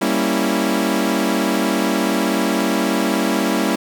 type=chord; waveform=sawtooth; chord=G diminished seventh; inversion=none; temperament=equal with one note detuned; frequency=196.68 / 233.1 / 277.2 / 329.6 Hz; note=G3 / Bb3 / Db4 / Fb4; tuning=+6 / 0 / 0 / 0 cents; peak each=-18 dBFS; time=0.01-3.76 s; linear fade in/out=10 ms; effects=none